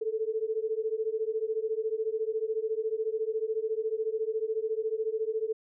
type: beating tone pair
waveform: sine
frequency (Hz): 433.6 / 447.6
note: A4 / A4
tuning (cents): -25 / +30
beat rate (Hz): 14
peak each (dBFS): -31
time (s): 0.01-5.53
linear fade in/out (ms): 10
effects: none